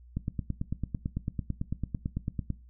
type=click train; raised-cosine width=5 ms; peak=-18 dBFS; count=22; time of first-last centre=0.17-2.503 s; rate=9 Hz; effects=noise-tail reverb RT60 0.3 s tail -19 dB re dry + added 60 Hz sine -50 dBFS peak until 2.69 s